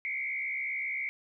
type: tone with frequency modulation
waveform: sine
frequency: 2185 Hz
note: C#7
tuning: 26 cents flat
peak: -31 dBFS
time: 0.05-1.09 s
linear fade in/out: 0 ms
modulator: 67.5 Hz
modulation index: 1.8
effects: none